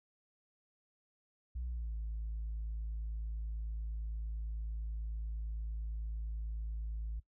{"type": "tone with pitch glide", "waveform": "sine", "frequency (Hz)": [60.8, 54.48], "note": ["B1", "A1"], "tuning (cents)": [-26, -16], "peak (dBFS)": -35, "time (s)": [1.55, 7.2], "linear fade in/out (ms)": 10, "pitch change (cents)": -190, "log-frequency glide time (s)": [1.67, 1.94], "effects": ["noise-tail reverb RT60 0.1 s tail -20 dB re dry", "tanh soft clip ceiling -34 dBFS"]}